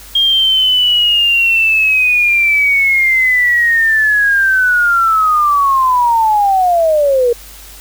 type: linear sweep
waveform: sine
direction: down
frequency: 3232 to 466.2 Hz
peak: -8 dBFS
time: 0.15-7.33 s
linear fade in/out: 5 ms
effects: added 50 Hz sine -37 dBFS peak until 7.8 s + white hiss -36 dBFS RMS until 7.8 s